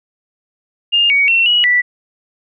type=tone with pitch steps; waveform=sine; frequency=2820 / 2247 / 2713 / 2915 / 1965 Hz; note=F7 / C#7 / E7 / F#7 / B6; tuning=+16 / +23 / +49 / -26 / -9 cents; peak=-9 dBFS; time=0.92-1.82 s; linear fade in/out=20 ms; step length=180 ms; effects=none